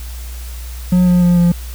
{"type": "tone with pitch steps", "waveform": "triangle", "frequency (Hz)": [180.6, 178.22, 175.86, 173.54], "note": ["F#3", "F3", "F3", "F3"], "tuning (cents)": [-42, 35, 12, -11], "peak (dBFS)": -6, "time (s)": [0.92, 1.52], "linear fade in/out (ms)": 5, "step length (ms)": 150, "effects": ["added 60 Hz sine -25 dBFS peak until 1.74 s", "white hiss -37 dBFS RMS until 1.74 s"]}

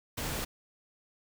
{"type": "noise", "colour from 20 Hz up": "pink", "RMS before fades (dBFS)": -35, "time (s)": [0.17, 0.45], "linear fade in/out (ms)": 10, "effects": []}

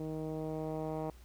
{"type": "tone with low-pass filter sweep", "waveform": "10% pulse", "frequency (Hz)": 156.8, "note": "D#3", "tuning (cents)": 14, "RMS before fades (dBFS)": -38, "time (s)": [0, 1.1], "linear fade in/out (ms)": 2, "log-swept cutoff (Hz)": [400, 840], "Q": 1.1, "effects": ["added 60 Hz sine -53 dBFS peak until 1.24 s", "pink hiss -63 dBFS RMS until 1.24 s"]}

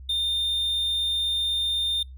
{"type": "tone", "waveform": "triangle", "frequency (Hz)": 3624, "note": "A#7", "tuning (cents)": -50, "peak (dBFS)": -21, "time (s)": [0.09, 2.03], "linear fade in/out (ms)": 5, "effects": ["noise-tail reverb RT60 0.2 s tail -25 dB re dry", "added 65 Hz sine -39 dBFS peak until 2.17 s"]}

